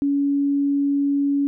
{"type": "tone", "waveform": "sine", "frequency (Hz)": 282, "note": "C#4", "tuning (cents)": 30, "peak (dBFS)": -17, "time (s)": [0.02, 1.47], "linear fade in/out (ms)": 0, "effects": []}